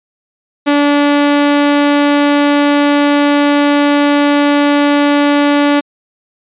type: tone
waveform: sawtooth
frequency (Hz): 288.9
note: D4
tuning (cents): -28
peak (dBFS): -4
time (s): 0.66-5.81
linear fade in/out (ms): 20
effects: resampled to 8000 Hz